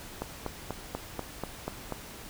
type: click train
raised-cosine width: 1 ms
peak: -18 dBFS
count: 8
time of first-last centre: 0.22-1.923 s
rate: 4.11 Hz
effects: pink hiss -45 dBFS RMS until 2.29 s